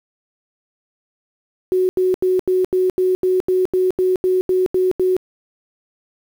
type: tone bursts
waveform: sine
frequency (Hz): 370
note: F#4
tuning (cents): 0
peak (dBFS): -13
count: 14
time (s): 1.72-5.166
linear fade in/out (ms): 0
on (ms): 170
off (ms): 82
effects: 7-bit